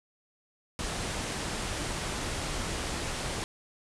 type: low-pass noise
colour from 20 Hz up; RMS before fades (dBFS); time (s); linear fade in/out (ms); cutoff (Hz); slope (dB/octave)
pink; -34; 0.79-3.44; 0; 10000; 48
effects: none